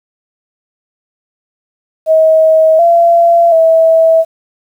sine tone with pitch steps, 637 / 681 / 651 Hz, D#5 / F5 / E5, +41 / -44 / -22 cents, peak -4 dBFS, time 2.06-4.25 s, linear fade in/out 50 ms, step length 730 ms, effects 7-bit

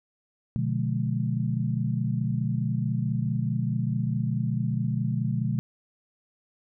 sine chord, B diminished seventh, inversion none, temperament just, 123.47 / 148.16 / 177.8 / 213.4 Hz, B2 / D3 / F3 / Ab3, 0 / +16 / +31 / +47 cents, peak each -27 / -30 / -32 / -31 dBFS, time 0.56-5.59 s, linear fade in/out 0 ms, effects none

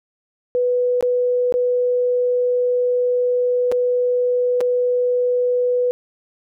sine tone with dropouts, 493.9 Hz, B4, in tune, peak -15 dBFS, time 0.55-5.91 s, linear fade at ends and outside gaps 0 ms, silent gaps 1.009-1.026 / 1.524-1.54 / 3.716-3.722 / 4.606-4.611 s, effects none

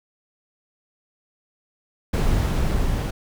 brown noise with level ramp, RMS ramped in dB -19 to -23 dBFS, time 2.13-3.11 s, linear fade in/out 10 ms, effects none

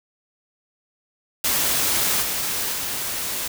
white noise with level steps, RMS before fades -21 / -25 / -27 dBFS, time 1.44-3.48 s, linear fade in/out 5 ms, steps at 2.21 / 2.72 s, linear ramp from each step 20 ms, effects none

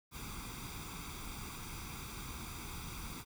pink noise with comb filter, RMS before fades -45 dBFS, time 0.11-3.25 s, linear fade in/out 50 ms, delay 0.84 ms, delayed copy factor +0.75, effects none

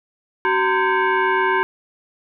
sine tone with frequency modulation, 269.5 Hz, C#4, 49 cents flat, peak -15 dBFS, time 0.45-1.63 s, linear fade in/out 0 ms, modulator 647 Hz, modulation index 2.5, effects none

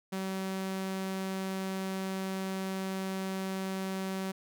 sawtooth tone, 190.7 Hz, G3, 47 cents flat, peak -29 dBFS, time 0.12-4.32 s, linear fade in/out 10 ms, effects none

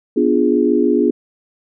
sine chord, B diminished seventh, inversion none, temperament equal, 246.9 / 293.7 / 349.2 / 415.3 Hz, B3 / D4 / F4 / Ab4, 0 / 0 / 0 / 0 cents, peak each -17 dBFS, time 0.16-1.11 s, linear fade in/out 10 ms, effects none

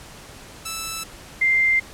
5% pulse / sine tone pair in turn, 1318.5 / 2093 Hz, E6 / C7, 0 / 0 cents, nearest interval minor sixth, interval 800 cents, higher second, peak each -15 dBFS, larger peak neither, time 0.65-1.04 / 1.41-1.8 s, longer neither, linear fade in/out 10 ms, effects pink hiss -42 dBFS RMS until 1.93 s + low-pass 11000 Hz 12 dB/octave

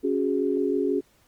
sine chord, C# suspended fourth, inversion none, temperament just, 277.2 / 369.6 / 415.8 Hz, C#4 / F#4 / G#4, 0 / -2 / +2 cents, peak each -26 dBFS, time 0.03-1.01 s, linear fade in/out 20 ms, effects pink hiss -62 dBFS RMS until 1.27 s + Opus 24 kbps

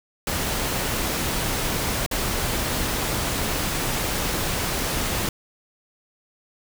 pink noise with dropouts, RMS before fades -25 dBFS, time 0.27-5.29 s, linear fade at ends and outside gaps 2 ms, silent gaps 2.063-2.112 s, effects none

